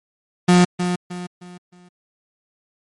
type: tone with echo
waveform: 35% pulse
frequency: 178.4 Hz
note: F3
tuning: 37 cents sharp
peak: -8 dBFS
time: 0.48-0.65 s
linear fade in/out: 10 ms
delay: 310 ms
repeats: 4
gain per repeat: -9 dB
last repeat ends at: 1.89 s
effects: MP3 48 kbps